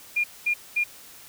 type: tone bursts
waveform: sine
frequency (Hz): 2415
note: D7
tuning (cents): +48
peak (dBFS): -20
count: 3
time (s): 0.16-0.84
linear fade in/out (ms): 10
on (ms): 80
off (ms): 220
effects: white hiss -47 dBFS RMS until 1.28 s